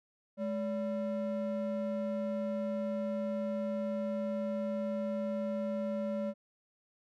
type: ring-modulated tone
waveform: triangle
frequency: 392 Hz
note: G4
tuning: in tune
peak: -27 dBFS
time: 0.37-6.34 s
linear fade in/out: 50 ms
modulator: 181 Hz
effects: none